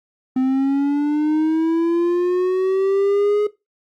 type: linear sweep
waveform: triangle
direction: up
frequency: 256.8 to 420 Hz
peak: -13 dBFS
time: 0.36-3.47 s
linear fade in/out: 5 ms
effects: noise-tail reverb RT60 0.2 s tail -17 dB re dry + Opus 48 kbps